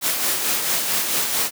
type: noise with tremolo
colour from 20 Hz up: white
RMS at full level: -20 dBFS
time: 0.01-1.51 s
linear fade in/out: 50 ms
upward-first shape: sine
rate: 4.5 Hz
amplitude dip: 40%
effects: high-pass 150 Hz 12 dB/octave